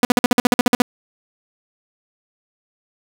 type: tone bursts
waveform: sawtooth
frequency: 245.3 Hz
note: B3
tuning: 12 cents flat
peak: -6 dBFS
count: 12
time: 0.03-0.82 s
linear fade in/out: 2 ms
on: 20 ms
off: 50 ms
effects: none